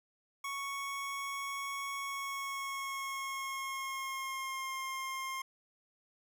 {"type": "tone with pitch glide", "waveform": "25% pulse", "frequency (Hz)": [1108.7, 1062.3], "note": ["C#6", "C6"], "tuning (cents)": [0, 26], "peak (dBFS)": -33, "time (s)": [0.44, 5.42], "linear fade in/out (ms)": 5, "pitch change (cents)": -74, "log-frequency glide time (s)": [1.97, 4.75], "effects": []}